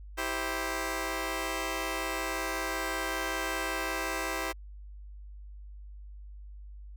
10% pulse chord, C major, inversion first, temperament just, 327 / 392.4 / 523.3 Hz, E4 / G4 / C5, -14 / +2 / 0 cents, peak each -27 / -28 / -28 dBFS, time 0.17-4.53 s, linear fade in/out 20 ms, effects added 50 Hz sine -43 dBFS peak until 6.96 s

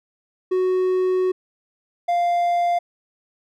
triangle tone pair in turn, 370 / 697.1 Hz, F#4 / F5, 0 / -3 cents, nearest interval major seventh, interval 1097 cents, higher second, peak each -15 dBFS, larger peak neither, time 0.51-1.32 / 2.08-2.79 s, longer first, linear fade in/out 10 ms, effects none

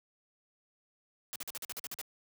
white noise bursts, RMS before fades -40 dBFS, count 10, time 1.33-2.014 s, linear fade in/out 0 ms, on 27 ms, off 46 ms, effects high-pass 80 Hz 12 dB/octave

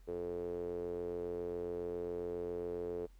sawtooth tone with band-pass filter, 87.31 Hz, F2, in tune, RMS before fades -40 dBFS, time 0.07-3.07 s, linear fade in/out 20 ms, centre 430 Hz, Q 7, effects added 44 Hz sine -56 dBFS peak until 3.19 s + pink hiss -73 dBFS RMS until 3.19 s

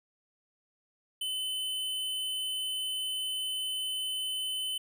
square tone, 3035 Hz, F#7, 43 cents sharp, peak -32 dBFS, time 1.21-4.78 s, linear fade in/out 5 ms, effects none

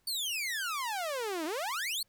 sawtooth exponential two-way sweep, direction down then up, 4600 to 299.4 to 4600 Hz, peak -29 dBFS, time 0.07-2.03 s, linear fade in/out 5 ms, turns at 1.45 s, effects pink hiss -73 dBFS RMS until 2.08 s

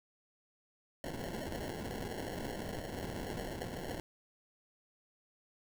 white noise with sample-and-hold, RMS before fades -41 dBFS, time 1.04-4 s, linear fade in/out 0 ms, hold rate 1225 Hz, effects none

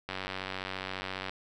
click train, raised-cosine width 0.3 ms, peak -19 dBFS, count 115, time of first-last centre 0.09-1.295 s, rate 94.6 Hz, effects none

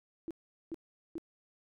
sine tone bursts, 329.6 Hz, E4, in tune, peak -36 dBFS, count 3, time 0.28-1.181 s, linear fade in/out 0 ms, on 27 ms, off 410 ms, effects none

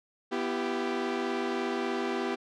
sawtooth chord, E minor, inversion second, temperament equal with one note detuned, 246.9 / 335.4 / 392 Hz, B3 / E4 / G4, 0 / +30 / 0 cents, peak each -30 / -31 / -28 dBFS, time 0.31-2.36 s, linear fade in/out 20 ms, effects low-pass 4000 Hz 12 dB/octave

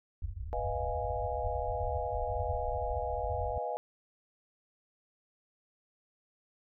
white low-pass noise, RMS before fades -38 dBFS, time 0.22-3.58 s, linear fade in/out 2 ms, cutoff 100 Hz, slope 96 dB/octave
sine chord, F half-diminished seventh, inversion second, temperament equal, 493.9 / 622.3 / 698.5 / 830.6 Hz, Cb5 / Eb5 / F5 / Ab5, 0 / 0 / 0 / 0 cents, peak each -38 dBFS, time 0.53-3.77 s, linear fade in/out 0 ms
effects none

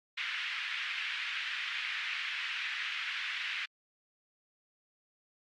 white band-pass noise, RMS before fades -37 dBFS, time 0.17-3.66 s, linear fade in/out 10 ms, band 1600 to 2900 Hz, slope 24 dB/octave, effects Opus 48 kbps

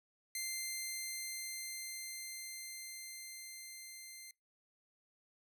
10% pulse tone with level ramp, 2086 Hz, C7, 6 cents flat, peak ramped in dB -29 to -41 dBFS, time 0.35-4.31 s, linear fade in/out 2 ms, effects noise-tail reverb RT60 0.2 s tail -24 dB re dry

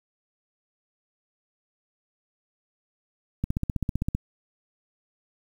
click train, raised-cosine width 5 ms, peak -13 dBFS, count 12, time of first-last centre 3.44-4.15 s, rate 15.5 Hz, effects 8-bit

